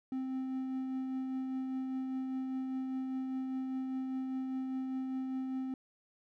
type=tone with tremolo; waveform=triangle; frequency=261.6 Hz; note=C4; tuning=in tune; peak=-31 dBFS; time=0.12-5.74 s; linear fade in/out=2 ms; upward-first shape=triangle; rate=5 Hz; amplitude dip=30%; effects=none